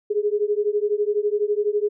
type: beating tone pair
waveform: sine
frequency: 410 / 422 Hz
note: G#4 / G#4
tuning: -22 / +28 cents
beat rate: 12 Hz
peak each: -22 dBFS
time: 0.1-1.89 s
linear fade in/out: 10 ms
effects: none